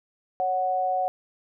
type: tone pair together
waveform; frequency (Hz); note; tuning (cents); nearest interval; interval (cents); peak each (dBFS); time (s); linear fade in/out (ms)
sine; 554.4 / 740; C#5 / F#5; 0 / 0; perfect fourth; 500; -29 / -23; 0.4-1.08; 0
effects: none